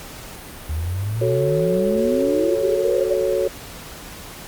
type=exponential sweep; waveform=sine; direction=up; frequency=74.5 to 587.3 Hz; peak=-21 dBFS; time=0.69-3.14 s; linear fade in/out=5 ms
type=chord; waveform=sine; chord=F# minor; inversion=none; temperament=equal; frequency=370 / 440 / 554.4 Hz; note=F#4 / A4 / C#5; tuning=0 / 0 / 0 cents; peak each=-22 / -22 / -21 dBFS; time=1.21-3.48 s; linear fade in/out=5 ms
effects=pink hiss -37 dBFS RMS until 4.47 s + Opus 48 kbps